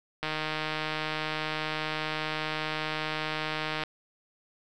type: click train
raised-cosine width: 0.3 ms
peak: -15 dBFS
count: 560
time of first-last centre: 0.23-3.836 s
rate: 155 Hz
effects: none